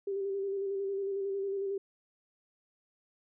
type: tone with vibrato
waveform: sine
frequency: 393.5 Hz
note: G4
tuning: 7 cents sharp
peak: -31 dBFS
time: 0.07-1.78 s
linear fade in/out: 5 ms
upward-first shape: square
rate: 11 Hz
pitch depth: 25 cents each way
effects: none